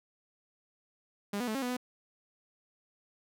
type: tone with pitch steps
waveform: sawtooth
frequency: 202.7 / 245.9 / 217.2 / 271.1 / 247 / 249.6 Hz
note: G#3 / B3 / A3 / C#4 / B3 / B3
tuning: -42 / -7 / -22 / -38 / 0 / +19 cents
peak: -28 dBFS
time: 1.33-1.768 s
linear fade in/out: 5 ms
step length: 73 ms
effects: none